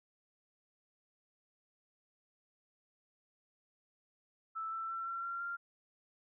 sine tone with pitch steps, 1318.5 / 1332.3 / 1346.2 / 1360.3 / 1374.5 / 1388.9 Hz, E6 / E6 / E6 / F6 / F6 / F6, 0 / +18 / +36 / -46 / -28 / -10 cents, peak -37 dBFS, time 4.55-5.57 s, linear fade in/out 20 ms, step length 170 ms, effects none

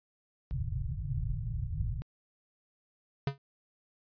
white low-pass noise, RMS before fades -34 dBFS, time 0.51-2.02 s, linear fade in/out 0 ms, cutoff 150 Hz, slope 96 dB/octave
square tone with exponential decay, 138.59 Hz, C#3, in tune, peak -25 dBFS, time 3.27-3.38 s, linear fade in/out 2 ms, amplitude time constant 22 ms
effects resampled to 11025 Hz

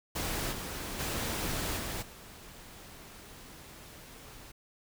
pink noise with level steps, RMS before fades -34 / -39 / -34 / -37 / -50 dBFS, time 0.15-4.52 s, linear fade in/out 10 ms, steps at 0.51 / 0.98 / 1.77 / 2.01 s, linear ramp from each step 20 ms, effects none

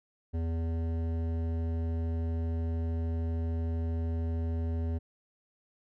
triangle tone with hard clipping, 82.41 Hz, E2, in tune, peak -31 dBFS, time 0.33-4.99 s, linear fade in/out 20 ms, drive 17 dB, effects none

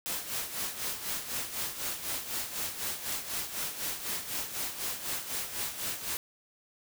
white noise with tremolo, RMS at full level -33 dBFS, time 0.06-6.17 s, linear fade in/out 0 ms, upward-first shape sine, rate 4 Hz, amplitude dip 65%, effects none

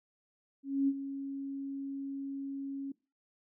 sine tone with ADSR envelope, 275.1 Hz, C#4, 13 cents flat, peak -24 dBFS, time 0.63-2.92 s, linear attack 250 ms, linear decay 49 ms, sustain -12 dB, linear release 5 ms, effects noise-tail reverb RT60 0.3 s tail -22 dB re dry

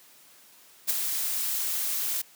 blue noise with ADSR envelope, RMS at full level -23 dBFS, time 0.87-2.22 s, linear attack 28 ms, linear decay 18 ms, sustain -6 dB, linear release 10 ms, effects white hiss -55 dBFS RMS until 2.35 s + high-pass 150 Hz 12 dB/octave

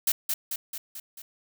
blue noise with echo, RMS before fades -23 dBFS, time 0.07-0.12 s, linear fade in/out 5 ms, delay 220 ms, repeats 5, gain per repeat -4 dB, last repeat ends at 1.22 s, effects none

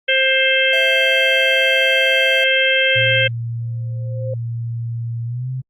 harmonic tone, 528 Hz, C5, 16 cents sharp, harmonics 1 / 3 / 4 / 5 / 6, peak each -19 / -19 / -19 / -19 / -19 dBFS, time 0.08-3.28 s, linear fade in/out 10 ms
square tone, 659.3 Hz, E5, in tune, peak -26 dBFS, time 0.73-2.44 s, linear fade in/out 2 ms
sine tone with pitch glide, 116.54 to 129.31 Hz, A#2 to C3, 0 to -20 cents, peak -21 dBFS, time 2.95-5.62 s, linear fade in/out 20 ms, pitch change +180 cents, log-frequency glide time 5.25-5.5 s
sine tone with exponential growth, 523.3 Hz, C5, in tune, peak -22 dBFS, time 3.6-4.34 s, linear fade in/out 5 ms, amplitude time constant 160 ms
effects Opus 48 kbps

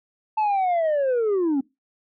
sine linear sweep, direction down, 880 to 260 Hz, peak -16 dBFS, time 0.37-1.61 s, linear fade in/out 10 ms, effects noise-tail reverb RT60 0.2 s tail -20 dB re dry + tanh soft clip ceiling -18 dBFS

